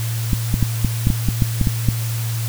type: clicks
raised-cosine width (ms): 5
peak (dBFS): -3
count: 11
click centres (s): 0.332 / 0.541 / 0.627 / 0.847 / 1.071 / 1.102 / 1.287 / 1.422 / 1.613 / 1.672 / 1.887
effects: added 114 Hz sine -20 dBFS peak until 2.48 s + white hiss -31 dBFS RMS until 2.48 s